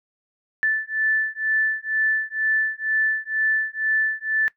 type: beating tone pair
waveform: sine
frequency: 1754 / 1756.1 Hz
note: A6 / A6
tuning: -6 / -4 cents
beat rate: 2.1 Hz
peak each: -23 dBFS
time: 0.63-4.48 s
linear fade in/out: 0 ms
effects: noise-tail reverb RT60 0.1 s tail -19 dB re dry